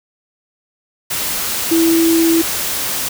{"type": "tone in noise", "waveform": "sine", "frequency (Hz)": 330, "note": "E4", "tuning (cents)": 2, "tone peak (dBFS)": -10, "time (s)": [1.71, 2.42], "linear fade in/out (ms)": 10, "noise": "white", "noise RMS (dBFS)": -20, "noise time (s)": [1.1, 3.09], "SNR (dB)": 7, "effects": []}